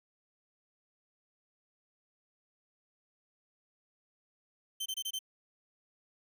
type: tone bursts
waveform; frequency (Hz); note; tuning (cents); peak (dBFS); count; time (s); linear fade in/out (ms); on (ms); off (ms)
sawtooth; 3100; G7; -20; -31; 5; 4.8-5.191; 10; 59; 24
effects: none